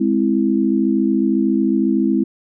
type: chord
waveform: sine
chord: Ab augmented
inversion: none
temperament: equal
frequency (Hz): 207.7 / 261.6 / 329.6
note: Ab3 / C4 / E4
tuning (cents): 0 / 0 / 0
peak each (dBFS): -18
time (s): 0-2.24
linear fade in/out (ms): 10
effects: none